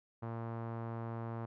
sawtooth tone with low-pass filter, 115 Hz, A#2, 23 cents flat, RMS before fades -41 dBFS, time 0.22-1.46 s, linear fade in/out 10 ms, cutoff 1100 Hz, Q 1.6, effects none

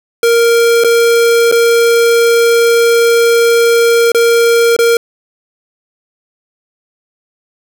square tone with dropouts, 466.2 Hz, A#4, in tune, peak -7 dBFS, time 0.23-4.97 s, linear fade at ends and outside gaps 2 ms, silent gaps 0.838-0.845 / 1.515-1.523 / 4.119-4.147 / 4.765-4.789 s, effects none

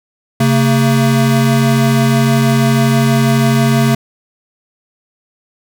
square tone pair together, 134.9 / 226.9 Hz, C#3 / A#3, -47 / -47 cents, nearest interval major sixth, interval 900 cents, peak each -12 / -13 dBFS, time 0.4-3.95 s, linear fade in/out 5 ms, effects none

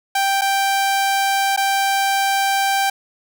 sawtooth tone with dropouts, 785 Hz, G5, 2 cents sharp, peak -12 dBFS, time 0.15-2.9 s, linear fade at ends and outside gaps 5 ms, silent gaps 0.412-0.417 / 1.564-1.574 s, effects none

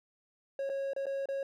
triangle tone with dropouts, 548 Hz, C#5, 20 cents flat, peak -30 dBFS, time 0.59-1.43 s, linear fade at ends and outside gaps 2 ms, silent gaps 0.693-0.698 / 0.934-0.963 / 1.057-1.066 / 1.257-1.287 s, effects none

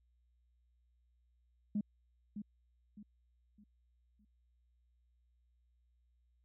sine tone with echo, 207.7 Hz, G#3, in tune, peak -31 dBFS, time 1.75-1.81 s, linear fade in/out 5 ms, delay 610 ms, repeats 4, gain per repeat -9 dB, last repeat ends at 4.25 s, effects tanh soft clip ceiling -27 dBFS + added 60 Hz sine -70 dBFS peak until 6.44 s

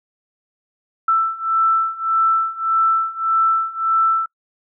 sine beating tone pair, 1327 / 1328.7 Hz, E6 / E6, +11 / +13 cents, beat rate 1.7 Hz, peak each -19 / -17 dBFS, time 1.08-4.26 s, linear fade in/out 5 ms, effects noise-tail reverb RT60 0.1 s tail -24 dB re dry

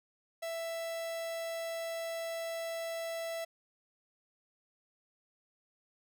45% pulse tone, 662 Hz, E5, 7 cents sharp, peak -36 dBFS, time 0.42-3.45 s, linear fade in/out 10 ms, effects none

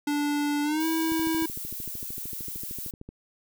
square tone with pitch glide, 291.7 to 323.7 Hz, D4 to E4, -12 to -31 cents, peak -25 dBFS, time 0.07-1.46 s, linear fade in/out 5 ms, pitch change +181 cents, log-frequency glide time 0.63-0.86 s
violet noise, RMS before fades -36 dBFS, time 0.8-2.91 s, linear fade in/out 5 ms
click train, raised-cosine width 3 ms, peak -28 dBFS, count 27, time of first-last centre 1.12-3.09 s, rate 13.2 Hz
effects none

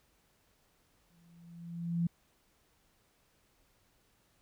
sine tone with exponential growth, 170 Hz, F3, 46 cents flat, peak -26 dBFS, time 1.1-2.07 s, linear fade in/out 5 ms, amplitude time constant 210 ms, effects pink hiss -71 dBFS RMS until 4.41 s

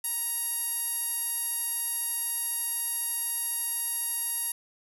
sawtooth tone with band-pass filter, 938 Hz, A#5, 11 cents sharp, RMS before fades -31 dBFS, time 0.04-4.52 s, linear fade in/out 5 ms, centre 11000 Hz, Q 6.8, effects none

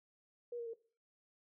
sine tone with pitch steps, 479.3 / 468.4 / 456.3 Hz, A#4 / A#4 / A#4, +48 / +8 / -37 cents, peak -40 dBFS, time 0.52-0.736 s, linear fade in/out 5 ms, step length 72 ms, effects noise-tail reverb RT60 0.4 s tail -17 dB re dry

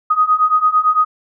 sine beating tone pair, 1244.5 / 1253.4 Hz, D#6 / D#6, 0 / +12 cents, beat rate 8.9 Hz, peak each -15 / -13 dBFS, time 0.1-1.05 s, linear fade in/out 10 ms, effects none

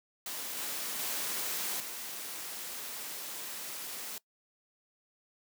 white noise with level steps, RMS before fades -39 / -37 / -35 / -41 dBFS, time 0.26-4.18 s, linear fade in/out 2 ms, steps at 0.57 / 0.99 / 1.8 s, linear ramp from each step 2 ms, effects noise-tail reverb RT60 0.1 s tail -21 dB re dry + high-pass 200 Hz 12 dB/octave

